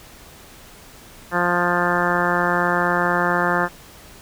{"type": "harmonic tone", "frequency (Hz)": 175.8, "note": "F3", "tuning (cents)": 12, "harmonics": [1, 2, 3, 4, 5, 6, 7, 8, 9, 10], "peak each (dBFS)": [-26, -26, -26, -26, -26, -26, -26, -26, -26, -26], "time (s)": [1.31, 3.69], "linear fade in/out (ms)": 50, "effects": ["pink hiss -44 dBFS RMS until 4.21 s"]}